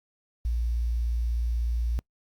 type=tone with quantisation; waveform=sine; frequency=58.27 Hz; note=A#1; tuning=in tune; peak=-24 dBFS; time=0.45-1.99 s; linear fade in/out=0 ms; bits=9; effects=noise-tail reverb RT60 0.1 s tail -26 dB re dry + Opus 48 kbps